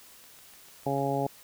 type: click train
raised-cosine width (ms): 0.3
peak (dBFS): -38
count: 6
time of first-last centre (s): 0.24-0.982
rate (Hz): 6.74
type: harmonic tone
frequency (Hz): 138.59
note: C#3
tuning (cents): 0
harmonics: 1 / 2 / 3 / 4 / 5 / 6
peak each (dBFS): -33 / -33 / -33 / -33 / -33 / -33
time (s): 0.86-1.27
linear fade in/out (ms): 5
effects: white hiss -53 dBFS RMS until 1.43 s